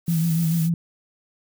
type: noise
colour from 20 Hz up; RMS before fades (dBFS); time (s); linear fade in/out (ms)
blue; -34; 0.06-0.7; 50
type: tone with vibrato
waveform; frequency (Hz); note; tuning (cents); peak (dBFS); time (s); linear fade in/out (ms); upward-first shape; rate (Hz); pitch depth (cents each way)
sine; 164.81; E3; 0; -18; 0.08-0.74; 2; triangle; 6.9; 63
effects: none